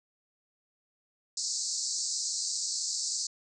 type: band-pass noise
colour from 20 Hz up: white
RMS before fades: -33 dBFS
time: 1.37-3.27 s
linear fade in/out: 5 ms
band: 4200 to 8000 Hz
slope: 96 dB/octave
effects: none